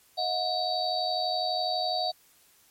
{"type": "tone cluster", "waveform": "sine", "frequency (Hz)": [633, 725, 3839, 4566], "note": ["D#5", "F#5", "B7", "D8"], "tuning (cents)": [30, -35, -50, -50], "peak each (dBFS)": [-33, -29, -35, -31], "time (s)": [0.17, 2.12], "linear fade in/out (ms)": 20, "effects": ["white hiss -61 dBFS RMS until 2.7 s", "MP3 64 kbps"]}